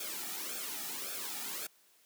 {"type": "noise with flanger", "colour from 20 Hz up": "white", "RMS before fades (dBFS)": -40, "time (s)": [0, 1.67], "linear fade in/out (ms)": 5, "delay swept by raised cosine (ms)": [1, 1.95], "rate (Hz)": 1.8, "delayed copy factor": -0.75, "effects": ["white hiss -66 dBFS RMS until 2.05 s", "high-pass 200 Hz 12 dB/octave"]}